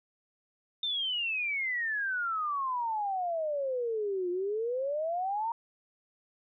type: exponential two-way sweep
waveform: sine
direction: down then up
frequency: 3640 to 349.2 to 941 Hz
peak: -29 dBFS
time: 0.83-5.52 s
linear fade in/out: 2 ms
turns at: 4.3 s
effects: none